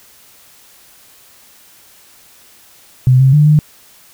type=tone with pitch steps; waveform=sine; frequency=128.1 / 133.1 / 149.1 / 151.4 Hz; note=C3 / C3 / D3 / D#3; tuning=-36 / +30 / +27 / -47 cents; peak=-5 dBFS; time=3.07-3.59 s; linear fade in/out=0 ms; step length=130 ms; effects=white hiss -45 dBFS RMS until 4.13 s